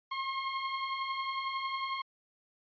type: beating tone pair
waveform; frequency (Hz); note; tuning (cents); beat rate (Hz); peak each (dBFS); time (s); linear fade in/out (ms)
sawtooth; 1064 / 1075; C6 / C6; +29 / +47; 11; -37 / -30; 0.11-2.02; 10
effects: resampled to 11025 Hz

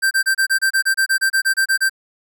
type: tone bursts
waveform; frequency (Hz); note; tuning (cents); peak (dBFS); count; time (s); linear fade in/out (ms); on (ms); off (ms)
square; 1568; G6; 0; -14; 16; 0.02-1.896; 20; 91; 28
effects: none

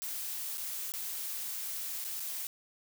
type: noise with dropouts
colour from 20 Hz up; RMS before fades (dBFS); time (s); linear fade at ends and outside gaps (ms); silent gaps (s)
blue; -38; 0.02-2.47; 0; 0.574-0.58 / 0.92-0.938 / 2.042-2.048 / 2.197-2.203
effects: none

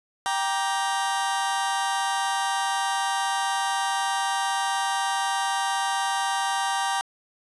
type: chord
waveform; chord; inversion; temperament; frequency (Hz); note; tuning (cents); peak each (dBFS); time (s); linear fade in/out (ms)
sawtooth; G minor; none; just; 784 / 940.8 / 1176; G5 / Bb5 / D6; 0 / +16 / +2; -22 / -24 / -27; 0.26-7.01; 0
effects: resampled to 22050 Hz + 9-bit

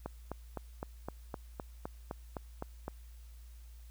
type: click train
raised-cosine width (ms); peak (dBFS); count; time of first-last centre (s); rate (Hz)
1; -24; 12; 0.06-2.881; 3.9
effects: added 58 Hz sine -49 dBFS peak until 3.9 s + white hiss -66 dBFS RMS until 3.9 s

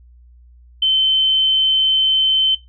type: tone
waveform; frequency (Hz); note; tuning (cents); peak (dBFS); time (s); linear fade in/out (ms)
sine; 3078; G7; -32; -12; 0.82-2.55; 5
effects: noise-tail reverb RT60 0.2 s tail -17 dB re dry + added 60 Hz sine -43 dBFS peak until 2.68 s

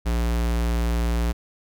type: tone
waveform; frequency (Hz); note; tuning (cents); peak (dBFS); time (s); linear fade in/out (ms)
square; 58.27; A#1; 0; -21; 0.05-1.33; 20
effects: none

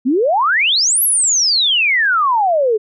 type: exponential two-way sweep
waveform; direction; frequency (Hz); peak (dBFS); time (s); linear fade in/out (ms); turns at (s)
sine; up then down; 235 to 11840 to 412.1; -11; 0.05-2.78; 20; 1.03
effects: none

